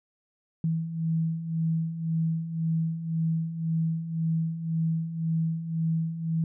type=beating tone pair; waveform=sine; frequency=161.3 / 163.2 Hz; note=E3 / E3; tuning=-37 / -17 cents; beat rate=1.9 Hz; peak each=-32 / -26 dBFS; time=0.64-6.44 s; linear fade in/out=2 ms; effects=none